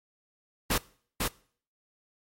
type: noise with echo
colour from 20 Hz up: pink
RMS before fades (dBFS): -26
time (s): 0.7-0.78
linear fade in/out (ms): 5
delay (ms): 500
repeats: 1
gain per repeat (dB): -3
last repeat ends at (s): 1.28
effects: noise-tail reverb RT60 0.5 s tail -22 dB re dry + MP3 64 kbps